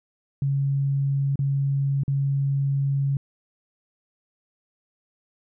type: tone with dropouts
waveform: sine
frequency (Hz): 138.59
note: C#3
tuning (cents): 0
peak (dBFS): -20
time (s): 0.42-3.17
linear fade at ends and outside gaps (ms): 2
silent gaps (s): 1.357-1.391 / 2.035-2.079
effects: none